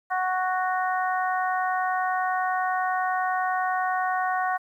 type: harmonic tone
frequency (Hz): 370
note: F#4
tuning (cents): 0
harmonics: 2 / 3 / 4 / 5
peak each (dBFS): -25 / -29 / -31 / -33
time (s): 0.1-4.58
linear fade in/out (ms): 20
effects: 10-bit